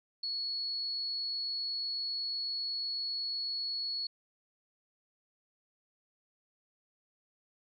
sine tone, 4374 Hz, C#8, 24 cents flat, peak -33 dBFS, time 0.23-4.07 s, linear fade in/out 5 ms, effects none

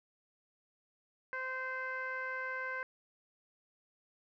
15% pulse tone with low-pass filter, 518 Hz, C5, 17 cents flat, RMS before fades -39 dBFS, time 1.33-2.83 s, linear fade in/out 0 ms, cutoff 1800 Hz, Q 4.4, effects none

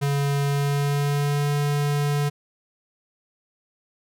square tone with pitch glide, 141.5 to 144.97 Hz, C#3 to D3, +36 to -22 cents, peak -21 dBFS, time 0.01-2.3 s, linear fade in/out 20 ms, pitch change +42 cents, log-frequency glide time 0.45-1.53 s, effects none

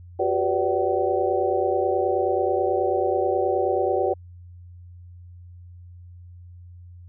sine tone cluster, 362.9 / 392.2 / 497.6 / 577 / 759 Hz, F#4 / G4 / B4 / D5 / F#5, -34 / +1 / +13 / -31 / +44 cents, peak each -26 dBFS, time 0.19-4.14 s, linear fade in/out 10 ms, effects added 88 Hz sine -41 dBFS peak until 7.08 s

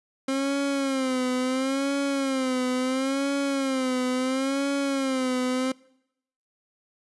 30% pulse tone with vibrato, 265.9 Hz, C4, 28 cents sharp, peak -21 dBFS, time 0.28-5.72 s, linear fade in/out 5 ms, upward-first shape sine, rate 0.73 Hz, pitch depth 88 cents each way, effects noise-tail reverb RT60 0.8 s tail -24 dB re dry + resampled to 24000 Hz

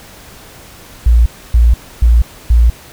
sine tone bursts, 58.27 Hz, A#1, in tune, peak -4 dBFS, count 4, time 1.06-2.7 s, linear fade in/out 5 ms, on 200 ms, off 280 ms, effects pink hiss -37 dBFS RMS until 2.92 s

